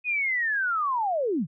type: linear sweep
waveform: sine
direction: down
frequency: 2515 to 126.3 Hz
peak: -23 dBFS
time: 0.04-1.47 s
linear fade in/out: 50 ms
effects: none